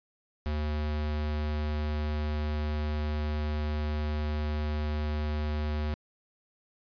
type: tone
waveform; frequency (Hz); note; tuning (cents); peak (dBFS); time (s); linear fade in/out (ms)
square; 75.4; D2; +46; -29; 0.46-5.94; 0
effects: resampled to 11025 Hz